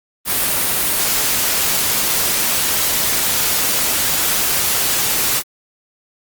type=noise; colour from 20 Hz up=white; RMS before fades=-17 dBFS; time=0.25-5.43 s; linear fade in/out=50 ms; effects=Opus 32 kbps